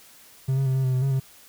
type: tone with pitch steps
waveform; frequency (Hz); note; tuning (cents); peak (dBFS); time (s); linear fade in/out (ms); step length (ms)
triangle; 132.5 / 135.7 / 131.2 / 133 / 129.3 / 128.2 / 136.5 / 132.8; C3 / C#3 / C3 / C3 / C3 / C3 / C#3 / C3; +22 / -36 / +5 / +29 / -20 / -35 / -26 / +26; -18; 0.48-1.2; 10; 90
effects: white hiss -51 dBFS RMS until 1.48 s